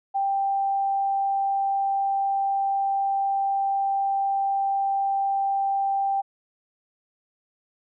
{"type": "tone", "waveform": "sine", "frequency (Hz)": 787, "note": "G5", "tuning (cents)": 7, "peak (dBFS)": -21, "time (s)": [0.14, 6.22], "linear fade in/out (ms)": 20, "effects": []}